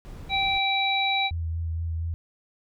brown noise, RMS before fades -40 dBFS, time 0.05-0.58 s, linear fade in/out 0 ms
harmonic tone, 780 Hz, G5, 9 cents flat, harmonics 1 / 3 / 5, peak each -26 / -26 / -26 dBFS, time 0.29-1.31 s, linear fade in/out 50 ms
sine tone with vibrato, 82.41 Hz, E2, in tune, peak -26 dBFS, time 1.31-2.14 s, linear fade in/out 0 ms, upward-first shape sine, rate 4.3 Hz, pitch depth 23 cents each way
effects none

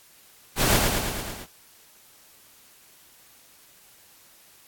pink noise with echo, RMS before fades -21 dBFS, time 0.56-0.81 s, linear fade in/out 50 ms, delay 110 ms, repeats 6, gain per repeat -3 dB, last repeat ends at 1.47 s, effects white hiss -54 dBFS RMS until 4.67 s + AAC 64 kbps

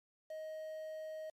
triangle tone with quantisation, 627 Hz, D#5, 13 cents sharp, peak -40 dBFS, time 0.3-1.3 s, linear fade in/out 5 ms, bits 10, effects low-pass 9000 Hz 12 dB/octave + MP3 96 kbps

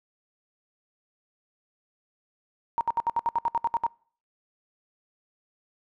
sine tone bursts, 932.3 Hz, A#5, in tune, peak -21 dBFS, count 12, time 2.78-3.865 s, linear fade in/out 0 ms, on 29 ms, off 67 ms, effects noise-tail reverb RT60 0.5 s tail -26 dB re dry

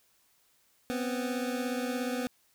25% pulse beating tone pair, 246.9 / 263.9 Hz, B3 / C4, 0 / +15 cents, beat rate 17 Hz, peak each -28 / -33 dBFS, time 0.9-2.27 s, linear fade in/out 0 ms, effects white hiss -68 dBFS RMS until 2.54 s

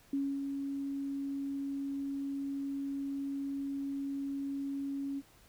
sine tone with ADSR envelope, 277.3 Hz, C#4, 1 cent sharp, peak -29 dBFS, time 0.13-5.22 s, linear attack 4 ms, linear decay 260 ms, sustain -5 dB, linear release 39 ms, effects pink hiss -62 dBFS RMS until 5.48 s

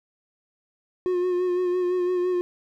triangle tone with vibrato, 360.3 Hz, F#4, 46 cents flat, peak -19 dBFS, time 1.06-2.41 s, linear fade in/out 0 ms, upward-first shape sine, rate 5.9 Hz, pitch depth 30 cents each way, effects none

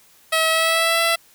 10% pulse tone with pitch glide, 644 to 668.6 Hz, E5 to E5, -41 to +24 cents, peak -8 dBFS, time 0.32-1.16 s, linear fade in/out 10 ms, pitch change +65 cents, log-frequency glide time 0.49-1.02 s, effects white hiss -53 dBFS RMS until 1.34 s

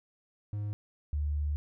triangle / sine tone pair in turn, 103.8 / 73.67 Hz, G#2 / D2, 0 / +6 cents, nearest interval tritone, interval 594 cents, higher first, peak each -30 / -28 dBFS, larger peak second, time 0.53-0.73 / 1.13-1.56 s, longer second, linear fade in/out 0 ms, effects none

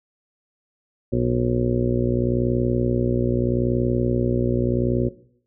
harmonic tone, 60.8 Hz, B1, 26 cents flat, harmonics 1 / 2 / 3 / 4 / 5 / 6 / 7 / 8 / 9, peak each -29 / -24 / -33 / -24 / -35 / -24 / -32 / -32 / -29 dBFS, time 1.12-5.09 s, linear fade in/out 10 ms, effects noise-tail reverb RT60 0.6 s tail -17 dB re dry

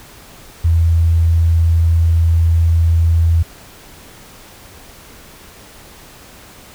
sine tone, 83 Hz, E2, 12 cents sharp, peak -9 dBFS, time 0.64-3.43 s, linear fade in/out 10 ms, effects pink hiss -40 dBFS RMS until 6.74 s

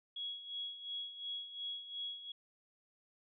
sine tone with tremolo, 3332 Hz, G#7, 5 cents sharp, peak -38 dBFS, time 0.16-2.32 s, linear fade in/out 5 ms, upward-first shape sine, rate 2.8 Hz, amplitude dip 70%, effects none

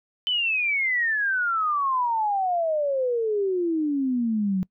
sine exponential sweep, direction down, 3063 to 182.1 Hz, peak -21 dBFS, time 0.27-4.63 s, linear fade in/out 0 ms, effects noise-tail reverb RT60 0.1 s tail -24 dB re dry

